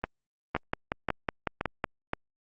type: two click trains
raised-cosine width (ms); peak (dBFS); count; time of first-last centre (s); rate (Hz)
0.5; -13 / -12; 5 / 8; 0.04-2.134 / 0.55-1.842; 1.91 / 5.42
effects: Opus 24 kbps